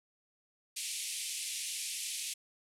white band-pass noise, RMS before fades -39 dBFS, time 0.76-2.34 s, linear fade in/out 10 ms, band 2200 to 11000 Hz, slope 48 dB/octave, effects none

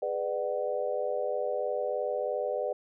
sine chord, G# half-diminished seventh, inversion none, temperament just, 415.3 / 498.4 / 598 / 747.5 Hz, G#4 / B4 / D5 / F#5, 0 / +16 / +31 / +17 cents, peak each -36 / -32 / -32 / -38 dBFS, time 0.02-2.73 s, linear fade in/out 5 ms, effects none

